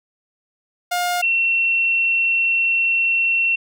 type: tone pair in turn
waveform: sawtooth / sine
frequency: 710 / 2715 Hz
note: F5 / F7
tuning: +28 / -50 cents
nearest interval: octave + major seventh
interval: 2322 cents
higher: second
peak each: -15 dBFS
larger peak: neither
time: 0.91-1.22 / 1.22-3.56 s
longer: second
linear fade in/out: 10 ms
effects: none